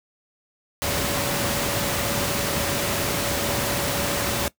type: tone in noise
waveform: sine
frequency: 568 Hz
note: C#5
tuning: 42 cents sharp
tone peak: -31 dBFS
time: 0.82-4.48 s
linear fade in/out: 0 ms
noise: pink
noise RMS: -24 dBFS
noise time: 0.82-4.48 s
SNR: -10 dB
effects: noise-tail reverb RT60 0.1 s tail -19 dB re dry + high-pass 80 Hz 12 dB/octave